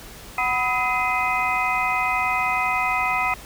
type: tone cluster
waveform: sine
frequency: 745 / 991 / 1268 / 2053 / 2499 Hz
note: F#5 / B5 / D#6 / C7 / D#7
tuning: +12 / +6 / +32 / -33 / +7 cents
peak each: -26 dBFS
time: 0.38-3.34 s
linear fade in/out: 2 ms
effects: added 50 Hz sine -46 dBFS peak until 3.45 s + pink hiss -41 dBFS RMS until 3.45 s